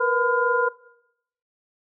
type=tone cluster; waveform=sine; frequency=472.2 / 495.8 / 1010 / 1416 Hz; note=A#4 / B4 / B5 / F6; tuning=+22 / +7 / +39 / +23 cents; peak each=-24 dBFS; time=0-0.69 s; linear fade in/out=10 ms; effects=noise-tail reverb RT60 0.8 s tail -20 dB re dry